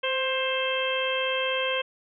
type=harmonic tone with a mistuned harmonic; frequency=528 Hz; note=C5; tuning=16 cents sharp; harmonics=1 / 2 / 3 / 4 / 5 / 6; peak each=-28 / -33 / -34 / -35 / -31 / -31 dBFS; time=0.03-1.82 s; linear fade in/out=10 ms; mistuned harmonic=1; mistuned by=-25 cents; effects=none